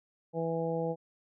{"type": "harmonic tone", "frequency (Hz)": 164.81, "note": "E3", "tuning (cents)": 0, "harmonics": [1, 2, 3, 4, 5], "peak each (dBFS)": [-35, -39, -32, -40, -40], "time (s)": [0.33, 0.96], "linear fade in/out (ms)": 50, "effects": []}